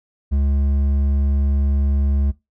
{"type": "tone with hard clipping", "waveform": "triangle", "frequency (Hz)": 70, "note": "C#2", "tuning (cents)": 18, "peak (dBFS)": -17, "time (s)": [0.31, 2.32], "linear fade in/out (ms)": 20, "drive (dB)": 10, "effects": ["noise-tail reverb RT60 0.2 s tail -19 dB re dry"]}